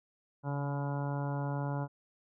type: harmonic tone with a mistuned harmonic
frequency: 142.2 Hz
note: C#3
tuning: 45 cents sharp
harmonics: 1 / 2 / 3 / 4 / 5 / 6 / 7 / 8 / 9 / 10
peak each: -33 / -41 / -47 / -43 / -46 / -44 / -45 / -57 / -54 / -50 dBFS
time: 0.43-1.88 s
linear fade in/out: 50 ms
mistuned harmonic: 1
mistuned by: -19 cents
effects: none